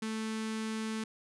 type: tone with notch filter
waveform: sawtooth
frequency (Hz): 220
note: A3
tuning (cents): 0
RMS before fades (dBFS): -36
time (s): 0.02-1.04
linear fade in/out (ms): 5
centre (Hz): 640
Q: 1.1
effects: resampled to 24000 Hz